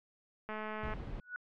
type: click train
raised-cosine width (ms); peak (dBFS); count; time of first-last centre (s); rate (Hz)
0.5; -26; 97; 0.49-0.937; 215
type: noise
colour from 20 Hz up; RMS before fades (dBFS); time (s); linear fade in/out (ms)
brown; -41; 0.83-1.2; 2
type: tone with exponential growth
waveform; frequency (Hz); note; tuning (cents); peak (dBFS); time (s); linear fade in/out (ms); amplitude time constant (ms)
sine; 1470; F#6; -12; -34; 1.19-1.36; 1; 36
effects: low-pass 3000 Hz 12 dB/octave + MP3 96 kbps